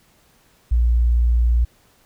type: tone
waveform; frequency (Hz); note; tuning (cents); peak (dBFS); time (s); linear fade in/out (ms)
sine; 59; A#1; +22; -13; 0.71-1.65; 10
effects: pink hiss -57 dBFS RMS until 2.05 s